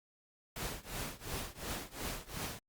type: noise with tremolo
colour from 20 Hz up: pink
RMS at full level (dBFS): -38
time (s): 0.56-2.59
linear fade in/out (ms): 2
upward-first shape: triangle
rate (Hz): 2.8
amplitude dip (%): 95
effects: Opus 48 kbps